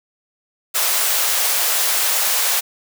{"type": "high-pass noise", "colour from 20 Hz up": "white", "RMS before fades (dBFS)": -18, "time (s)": [0.74, 2.61], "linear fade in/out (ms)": 20, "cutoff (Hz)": 490, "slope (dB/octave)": 24, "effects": []}